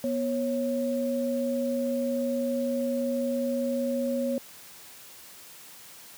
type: tone pair together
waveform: sine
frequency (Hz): 243.4 / 547.9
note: B3 / C#5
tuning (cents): -25 / -20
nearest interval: octave + major second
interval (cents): 1405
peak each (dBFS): -28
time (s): 0.04-4.38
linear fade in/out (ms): 0
effects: white hiss -48 dBFS RMS until 6.17 s + high-pass 80 Hz 12 dB/octave